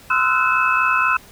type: tone cluster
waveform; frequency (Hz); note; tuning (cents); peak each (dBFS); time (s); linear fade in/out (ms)
sine; 1029 / 1296 / 1360 / 1488 / 2596; C6 / E6 / F6 / F#6 / E7; -29 / -30 / -46 / +9 / -27; -21; 0.1-1.17; 5
effects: pink hiss -45 dBFS RMS until 1.31 s